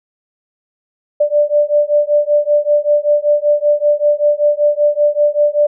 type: beating tone pair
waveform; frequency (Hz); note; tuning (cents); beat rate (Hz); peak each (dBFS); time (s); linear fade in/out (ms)
sine; 587.3 / 592.5; D5 / D5; 0 / +15; 5.2; -13; 1.2-5.67; 10
effects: none